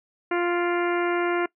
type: harmonic tone with a mistuned harmonic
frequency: 349.2 Hz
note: F4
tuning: in tune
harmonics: 1 / 2 / 3 / 4 / 5 / 6 / 7 / 8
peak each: -23 / -30 / -32 / -31 / -35 / -35 / -39 / -42 dBFS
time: 0.31-1.46 s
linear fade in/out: 5 ms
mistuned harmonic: 7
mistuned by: -44 cents
effects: noise-tail reverb RT60 0.1 s tail -22 dB re dry